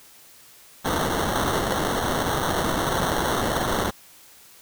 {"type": "noise with sample-and-hold", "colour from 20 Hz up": "white", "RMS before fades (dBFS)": -24, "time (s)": [0.84, 3.91], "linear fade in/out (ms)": 20, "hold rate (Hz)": 2450, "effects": ["white hiss -50 dBFS RMS until 4.61 s"]}